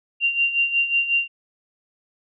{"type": "tone with tremolo", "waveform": "sine", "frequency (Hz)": 2772, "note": "F7", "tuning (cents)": -14, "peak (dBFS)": -15, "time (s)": [0.2, 1.28], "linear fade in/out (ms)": 50, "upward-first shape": "sine", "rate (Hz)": 5.5, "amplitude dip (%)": 70, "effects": []}